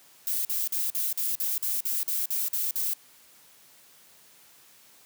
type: noise bursts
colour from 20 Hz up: violet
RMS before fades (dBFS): -28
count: 12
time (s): 0.27-2.936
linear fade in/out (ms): 2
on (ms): 180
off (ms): 46
effects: white hiss -56 dBFS RMS until 5.05 s + high-pass 100 Hz 12 dB/octave

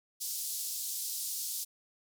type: band-pass noise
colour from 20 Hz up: white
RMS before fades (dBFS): -37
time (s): 0.2-1.65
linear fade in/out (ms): 20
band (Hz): 4300 to 15000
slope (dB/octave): 24
effects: none

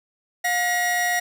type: tone pair together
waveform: 45% pulse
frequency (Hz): 714.3 / 1907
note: F5 / A#6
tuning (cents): +39 / +39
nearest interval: octave + perfect fourth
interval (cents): 1700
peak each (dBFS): -24 / -22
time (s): 0.44-1.2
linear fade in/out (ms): 10
effects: none

